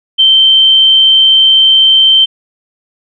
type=tone; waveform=sine; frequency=3116 Hz; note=G7; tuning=11 cents flat; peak=-3 dBFS; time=0.18-2.26 s; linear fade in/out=20 ms; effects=none